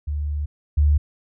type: tone pair in turn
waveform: sine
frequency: 73.7 / 73.7 Hz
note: D2 / D2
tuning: +7 / +7 cents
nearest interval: unison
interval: 0 cents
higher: neither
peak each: -22 / -13 dBFS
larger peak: second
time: 0.07-0.46 / 0.77-0.98 s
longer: first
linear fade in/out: 10 ms
effects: none